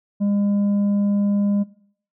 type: tone with tanh clipping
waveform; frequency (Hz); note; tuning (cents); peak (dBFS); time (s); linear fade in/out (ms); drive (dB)
sine; 202.7; G#3; -42; -18; 0.2-1.64; 20; 5
effects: noise-tail reverb RT60 0.6 s tail -20 dB re dry